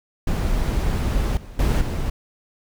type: noise with level steps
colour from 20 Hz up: brown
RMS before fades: -21 / -37 / -18 / -24 dBFS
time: 0.27-2.1 s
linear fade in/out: 5 ms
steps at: 1.37 / 1.59 / 1.81 s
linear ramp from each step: 2 ms
effects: none